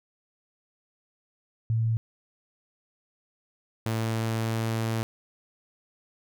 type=tone pair in turn; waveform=sine / sawtooth; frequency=113.1 / 112.45 Hz; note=A2 / A2; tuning=+48 / +38 cents; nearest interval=unison; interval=10 cents; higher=first; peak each=-22 dBFS; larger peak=neither; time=1.7-1.97 / 3.86-5.03 s; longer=second; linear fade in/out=0 ms; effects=none